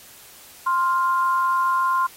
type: tone pair together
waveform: sine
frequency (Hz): 1048.8 / 1400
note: C6 / F6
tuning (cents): +4 / +4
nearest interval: perfect fourth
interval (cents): 500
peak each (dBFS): -18 / -26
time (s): 0.66-2.07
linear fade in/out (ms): 10
effects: white hiss -46 dBFS RMS until 2.16 s + AAC 48 kbps